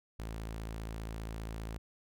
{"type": "tone", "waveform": "sawtooth", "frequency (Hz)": 55, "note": "A1", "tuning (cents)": 0, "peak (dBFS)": -35, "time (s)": [0.19, 1.78], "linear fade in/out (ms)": 5, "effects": []}